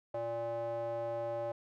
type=tone with band-pass filter; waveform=square; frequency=116.5 Hz; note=A#2; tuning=1 cent flat; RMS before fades=-37 dBFS; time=0.14-1.52 s; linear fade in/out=5 ms; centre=650 Hz; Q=8.7; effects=none